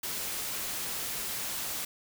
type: noise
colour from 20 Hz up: white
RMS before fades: -35 dBFS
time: 0.03-1.85 s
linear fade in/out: 5 ms
effects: none